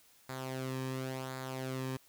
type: tone with flanger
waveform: sawtooth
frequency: 130.81 Hz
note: C3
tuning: in tune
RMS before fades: -39 dBFS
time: 0.29-1.97 s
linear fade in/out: 5 ms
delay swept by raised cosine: 0.34 to 1.44 ms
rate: 0.93 Hz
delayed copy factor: -0.6
effects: white hiss -64 dBFS RMS until 2.08 s